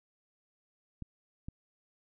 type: clicks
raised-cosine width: 5 ms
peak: -28 dBFS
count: 2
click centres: 1.023 / 1.485 s
effects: none